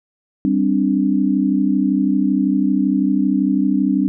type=chord; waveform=sine; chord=G suspended fourth; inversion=none; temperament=just; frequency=196 / 261.3 / 294 Hz; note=G3 / C4 / D4; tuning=0 / -2 / +2 cents; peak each=-18 dBFS; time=0.45-4.08 s; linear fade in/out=0 ms; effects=none